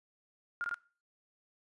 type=tone bursts; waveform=sine; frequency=1412 Hz; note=F6; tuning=19 cents sharp; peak=-32 dBFS; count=3; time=0.61-0.743 s; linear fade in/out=0 ms; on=31 ms; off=20 ms; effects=noise-tail reverb RT60 0.4 s tail -22 dB re dry + resampled to 24000 Hz